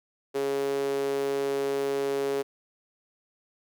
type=tone with high-pass filter; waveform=sawtooth; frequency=138.59 Hz; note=C#3; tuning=in tune; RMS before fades=-28 dBFS; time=0.34-2.43 s; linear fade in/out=20 ms; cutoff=400 Hz; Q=5.3; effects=none